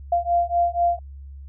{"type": "beating tone pair", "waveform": "sine", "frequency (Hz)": [691, 695.1], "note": ["F5", "F5"], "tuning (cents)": [-19, -8], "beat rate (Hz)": 4.1, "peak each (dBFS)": -21, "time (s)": [0.12, 0.99], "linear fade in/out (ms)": 5, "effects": ["added 69 Hz sine -36 dBFS peak until 1.48 s"]}